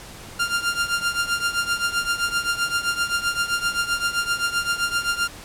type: tone with tremolo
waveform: sawtooth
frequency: 1396.9 Hz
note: F6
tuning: in tune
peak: -14 dBFS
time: 0.39-5.28 s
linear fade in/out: 10 ms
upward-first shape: triangle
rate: 7.7 Hz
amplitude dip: 85%
effects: pink hiss -40 dBFS RMS until 5.44 s + low-pass 12000 Hz 12 dB/octave